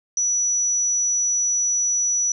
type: tone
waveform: sine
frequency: 5900 Hz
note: F#8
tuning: 6 cents flat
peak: -18 dBFS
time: 0.17-2.32 s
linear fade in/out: 2 ms
effects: none